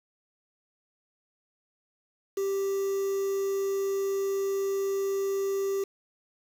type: tone with quantisation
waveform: triangle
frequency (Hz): 392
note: G4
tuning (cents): 0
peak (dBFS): -24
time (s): 2.37-5.84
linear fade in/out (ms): 5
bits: 7
effects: none